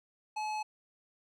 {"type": "tone with hard clipping", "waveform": "sine", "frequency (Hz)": 856, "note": "A5", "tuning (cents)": -48, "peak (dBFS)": -35, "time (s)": [0.36, 0.63], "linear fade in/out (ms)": 10, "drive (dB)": 14, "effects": []}